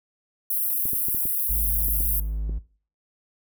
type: high-pass noise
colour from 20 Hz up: pink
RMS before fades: -25 dBFS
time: 0.5-2.2 s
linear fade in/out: 5 ms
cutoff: 11000 Hz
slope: 48 dB/octave
type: clicks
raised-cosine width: 3 ms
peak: -23 dBFS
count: 8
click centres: 0.855 / 0.933 / 1.085 / 1.147 / 1.255 / 1.884 / 2.005 / 2.495 s
type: tone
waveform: triangle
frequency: 52.7 Hz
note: G#1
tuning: 26 cents sharp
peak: -22 dBFS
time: 1.49-2.59 s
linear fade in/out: 10 ms
effects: noise-tail reverb RT60 0.4 s tail -18 dB re dry